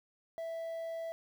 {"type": "tone with quantisation", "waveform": "triangle", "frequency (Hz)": 659.3, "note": "E5", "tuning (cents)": 0, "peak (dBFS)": -35, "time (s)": [0.38, 1.12], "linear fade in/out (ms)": 0, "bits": 10, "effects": []}